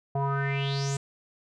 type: tone with low-pass filter sweep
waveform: square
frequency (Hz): 138.59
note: C#3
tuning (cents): 0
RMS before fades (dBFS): -28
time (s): 0.15-0.97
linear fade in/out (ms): 5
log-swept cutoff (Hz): 760 to 8000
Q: 6.6
effects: none